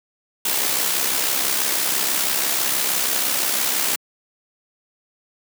white noise with amplitude modulation, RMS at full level -19 dBFS, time 0.45-3.96 s, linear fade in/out 5 ms, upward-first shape sine, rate 66.1 Hz, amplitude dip 45%, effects high-pass 200 Hz 12 dB/octave

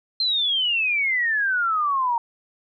sine exponential sweep, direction down, 4186 to 919 Hz, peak -19 dBFS, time 0.2-2.18 s, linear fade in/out 2 ms, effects none

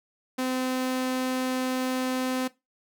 sawtooth tone, 257 Hz, C4, 31 cents flat, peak -22 dBFS, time 0.38-2.48 s, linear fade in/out 10 ms, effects noise-tail reverb RT60 0.2 s tail -17 dB re dry

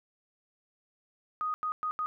sine tone bursts at uneven times, 1244.5 Hz, D#6, in tune, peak -29 dBFS, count 4, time 1.41-1.54 / 1.63-1.72 / 1.83-1.91 / 1.99-2.06 s, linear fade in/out 0 ms, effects none

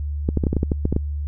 clicks, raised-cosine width 3 ms, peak -7 dBFS, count 11, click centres 0.289 / 0.373 / 0.438 / 0.468 / 0.53 / 0.567 / 0.631 / 0.718 / 0.854 / 0.926 / 0.964 s, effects added 73 Hz sine -23 dBFS peak until 1.27 s

